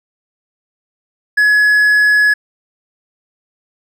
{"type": "tone", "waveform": "triangle", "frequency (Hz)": 1691, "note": "G#6", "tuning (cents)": 31, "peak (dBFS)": -6, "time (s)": [1.37, 2.34], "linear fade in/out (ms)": 10, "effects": []}